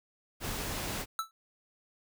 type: noise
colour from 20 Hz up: pink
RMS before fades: -36 dBFS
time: 0.4-1.06 s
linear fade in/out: 50 ms
type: tone with exponential decay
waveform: square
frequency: 1318.5 Hz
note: E6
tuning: in tune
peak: -27 dBFS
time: 1.19-1.31 s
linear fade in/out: 1 ms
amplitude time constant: 24 ms
effects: none